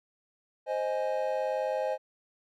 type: chord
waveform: triangle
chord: Ab major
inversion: first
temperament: equal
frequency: 523.3 / 622.3 / 830.6 Hz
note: C5 / Eb5 / Ab5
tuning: 0 / 0 / 0 cents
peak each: -29 / -30 / -33 dBFS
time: 0.66-1.98 s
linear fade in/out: 50 ms
effects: none